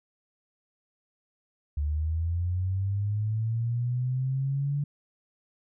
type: linear sweep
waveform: sine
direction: up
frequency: 71.9 to 145 Hz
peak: -25 dBFS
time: 1.77-4.84 s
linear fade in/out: 5 ms
effects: none